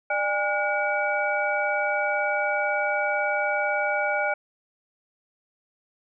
sine tone cluster, 597 / 813 / 1441 / 2285 Hz, D5 / G#5 / F#6 / D7, +28 / -37 / -46 / -48 cents, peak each -27 / -28 / -27 / -29 dBFS, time 0.1-4.34 s, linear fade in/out 5 ms, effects none

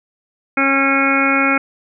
harmonic tone, 273.2 Hz, C#4, 25 cents flat, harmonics 1 / 2 / 3 / 4 / 5 / 6 / 7 / 8 / 9, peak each -18 / -23 / -25 / -29 / -18 / -24 / -30 / -18 / -21 dBFS, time 0.57-1.58 s, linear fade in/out 5 ms, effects none

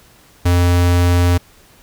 square tone, 88 Hz, F2, 14 cents sharp, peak -11 dBFS, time 0.45-1.38 s, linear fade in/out 10 ms, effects pink hiss -48 dBFS RMS until 1.82 s

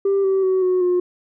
sine tone with pitch steps, 394 / 384.8 / 375.8 / 367 / 358.4 Hz, G4 / G4 / F#4 / F#4 / F4, +9 / -32 / +27 / -14 / +45 cents, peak -13 dBFS, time 0.05-1 s, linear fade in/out 5 ms, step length 190 ms, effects tanh soft clip ceiling -13 dBFS

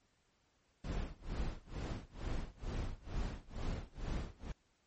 brown noise with tremolo, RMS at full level -37 dBFS, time 0.84-4.52 s, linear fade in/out 5 ms, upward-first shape sine, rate 2.2 Hz, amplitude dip 95%, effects pink hiss -75 dBFS RMS until 4.86 s + MP3 32 kbps

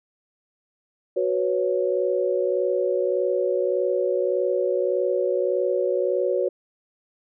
sine chord, F# suspended fourth, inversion none, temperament just, 370 / 493.3 / 555 Hz, F#4 / B4 / C#5, 0 / -2 / +2 cents, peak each -24 / -25 / -24 dBFS, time 1.16-6.49 s, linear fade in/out 10 ms, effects none

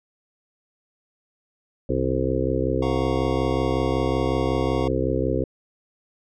harmonic tone, 65.41 Hz, C2, in tune, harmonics 1 / 2 / 4 / 5 / 6 / 7 / 8, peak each -28 / -28 / -28 / -28 / -28 / -28 / -28 dBFS, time 1.89-5.44 s, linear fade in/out 5 ms
square chord, Gb major seventh, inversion third, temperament equal, 698.5 / 740 / 932.3 / 1108.7 Hz, F5 / Gb5 / Bb5 / Db6, 0 / 0 / 0 / 0 cents, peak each -36 dBFS, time 2.82-4.88 s, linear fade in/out 5 ms
effects low-pass 5000 Hz 12 dB/octave

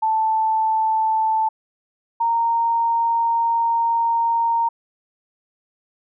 sine tone pair in turn, 880 / 925.6 Hz, A5 / A#5, 0 / -13 cents, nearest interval minor second, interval 87 cents, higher second, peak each -16 dBFS, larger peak neither, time 0.02-1.49 / 2.2-4.69 s, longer second, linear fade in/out 10 ms, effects none

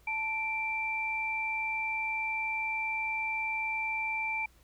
sine tone pair together, 880 / 2349 Hz, A5 / D7, 0 / 0 cents, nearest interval octave + perfect fourth, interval 1700 cents, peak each -36 / -31 dBFS, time 0.07-4.46 s, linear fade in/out 5 ms, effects added 60 Hz sine -60 dBFS peak until 4.63 s + pink hiss -65 dBFS RMS until 4.63 s

